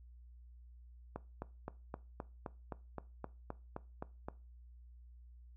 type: click train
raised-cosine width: 1 ms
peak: -27 dBFS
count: 13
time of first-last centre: 1.16-4.285 s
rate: 3.84 Hz
effects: noise-tail reverb RT60 0.3 s tail -19 dB re dry + added 60 Hz sine -54 dBFS peak until 5.56 s